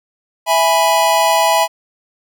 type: chord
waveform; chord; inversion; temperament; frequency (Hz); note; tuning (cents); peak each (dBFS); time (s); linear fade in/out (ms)
square; E major; none; equal; 659.3 / 830.6 / 987.8; E5 / G#5 / B5; 0 / 0 / 0; -16; 0.46-1.68; 50
effects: none